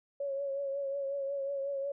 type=tone with vibrato; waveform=sine; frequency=554.4 Hz; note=C#5; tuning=in tune; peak=-32 dBFS; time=0.2-1.92 s; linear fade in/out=5 ms; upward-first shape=triangle; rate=5.5 Hz; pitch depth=43 cents each way; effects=none